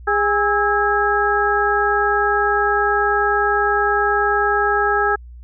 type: harmonic tone with a mistuned harmonic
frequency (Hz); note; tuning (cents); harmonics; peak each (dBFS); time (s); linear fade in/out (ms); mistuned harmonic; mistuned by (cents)
410; G#4; -22; 1 / 2 / 3 / 4; -20 / -20 / -20 / -20; 0.07-5.16; 10; 3; +97
effects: added 60 Hz sine -35 dBFS peak until 5.43 s